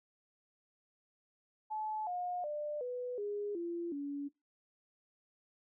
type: tone with pitch steps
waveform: sine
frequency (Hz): 862 / 716.5 / 595.6 / 495.1 / 411.5 / 342.1 / 284.4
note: A5 / F5 / D5 / B4 / G#4 / F4 / C#4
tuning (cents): -36 / +44 / +24 / +4 / -16 / -36 / +45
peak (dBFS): -36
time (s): 1.7-4.29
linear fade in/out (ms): 20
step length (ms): 370
effects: noise-tail reverb RT60 0.2 s tail -18 dB re dry